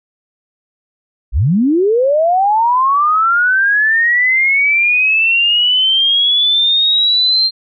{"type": "linear sweep", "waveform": "sine", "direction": "up", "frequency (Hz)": [41.2, 4186], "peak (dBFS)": -9, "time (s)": [1.32, 7.51], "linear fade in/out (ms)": 50, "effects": []}